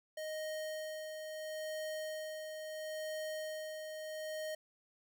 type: tone with tremolo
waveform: square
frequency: 622.3 Hz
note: D#5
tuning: in tune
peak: -39 dBFS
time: 0.17-4.55 s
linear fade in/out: 5 ms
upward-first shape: sine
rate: 0.74 Hz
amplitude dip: 40%
effects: none